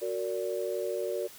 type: chord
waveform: sine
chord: Gb augmented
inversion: none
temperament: just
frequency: 370 / 462.5 / 578.1 Hz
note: Gb4 / Bb4 / D5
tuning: 0 / -14 / -27 cents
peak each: -34 dBFS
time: 0.01-1.28 s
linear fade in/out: 20 ms
effects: white hiss -50 dBFS RMS until 1.38 s